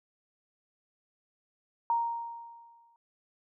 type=tone with exponential decay; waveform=sine; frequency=932.3 Hz; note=A#5; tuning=in tune; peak=-23 dBFS; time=1.9-2.96 s; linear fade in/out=1 ms; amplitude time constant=230 ms; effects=none